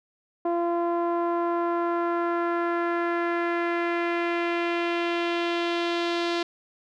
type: tone with low-pass filter sweep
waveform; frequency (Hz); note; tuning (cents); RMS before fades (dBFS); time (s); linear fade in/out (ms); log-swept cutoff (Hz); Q
sawtooth; 342.8; F4; -32; -26; 0.45-6.43; 5; 830 to 4100; 2
effects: none